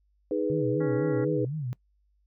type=chord; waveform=sine; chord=G# minor; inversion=second; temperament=equal; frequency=311.1 / 415.3 / 493.9 Hz; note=D#4 / G#4 / B4; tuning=0 / 0 / 0 cents; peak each=-29 dBFS; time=0.31-1.45 s; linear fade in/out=2 ms
type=tone with vibrato; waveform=sine; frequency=138.59 Hz; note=C#3; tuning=in tune; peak=-29 dBFS; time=0.5-1.73 s; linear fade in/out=0 ms; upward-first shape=sine; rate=4 Hz; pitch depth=220 cents each way
type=harmonic tone; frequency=277.2 Hz; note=C#4; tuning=in tune; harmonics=1 / 2 / 3 / 4 / 5 / 6 / 7; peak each=-35 / -42 / -45 / -48 / -43 / -50 / -48 dBFS; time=0.8-1.25 s; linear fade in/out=10 ms
effects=noise-tail reverb RT60 0.1 s tail -22 dB re dry + added 50 Hz sine -65 dBFS peak until 2.26 s